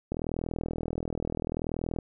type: click train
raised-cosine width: 2 ms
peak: -18 dBFS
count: 77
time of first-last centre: 0.12-1.987 s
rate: 40.7 Hz
effects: none